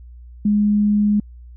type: tone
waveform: sine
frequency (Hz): 207.7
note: G#3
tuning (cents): 0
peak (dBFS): -13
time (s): 0.45-1.2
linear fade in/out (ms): 5
effects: added 60 Hz sine -37 dBFS peak until 1.56 s